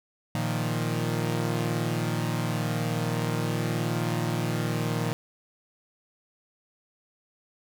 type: chord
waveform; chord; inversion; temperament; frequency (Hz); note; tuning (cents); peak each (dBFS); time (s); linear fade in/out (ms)
sawtooth; Bb suspended fourth; none; equal; 116.54 / 155.56 / 174.61; Bb2 / Eb3 / F3; 0 / 0 / 0; -25 / -26 / -29; 0.35-5.13; 0
effects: none